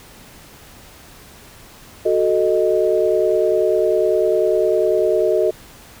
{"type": "chord", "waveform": "sine", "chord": "D# diminished", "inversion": "first", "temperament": "equal", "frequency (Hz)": [370, 440, 622.3], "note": ["F#4", "A4", "D#5"], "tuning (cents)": [0, 0, 0], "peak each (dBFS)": -18, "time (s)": [2.05, 5.51], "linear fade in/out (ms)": 10, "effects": ["pink hiss -43 dBFS RMS until 6 s"]}